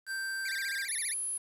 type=tone with pitch glide; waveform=square; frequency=1568 to 1596.3 Hz; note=G6 to G6; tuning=0 to +31 cents; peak=-34 dBFS; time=0.06-0.88 s; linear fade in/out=50 ms; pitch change=+31 cents; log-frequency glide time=0.5-0.71 s
type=tone with vibrato; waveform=25% pulse; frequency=2040 Hz; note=C7; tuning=44 cents flat; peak=-34 dBFS; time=0.45-1.14 s; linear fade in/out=5 ms; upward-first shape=sine; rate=15 Hz; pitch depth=270 cents each way
type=tone; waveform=sine; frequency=10548 Hz; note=E9; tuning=in tune; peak=-32 dBFS; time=0.88-1.38 s; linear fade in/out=10 ms
effects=resampled to 32000 Hz + 9-bit